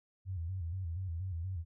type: tone with vibrato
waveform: sine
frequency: 88.5 Hz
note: F2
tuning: 23 cents sharp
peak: -35 dBFS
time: 0.25-1.65 s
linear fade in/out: 50 ms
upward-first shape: square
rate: 4.2 Hz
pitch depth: 110 cents each way
effects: none